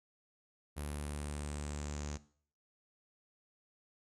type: tone with low-pass filter sweep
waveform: sawtooth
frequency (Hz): 73.42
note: D2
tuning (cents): 0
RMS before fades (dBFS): -41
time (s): 0.76-2.18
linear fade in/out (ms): 20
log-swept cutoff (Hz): 11000 to 6600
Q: 5.7
effects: noise-tail reverb RT60 0.5 s tail -18 dB re dry